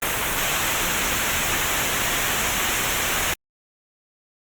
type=noise with comb filter; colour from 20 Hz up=pink; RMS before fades=-23 dBFS; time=0.02-3.34 s; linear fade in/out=5 ms; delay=0.21 ms; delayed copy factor=-0.65; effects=Opus 32 kbps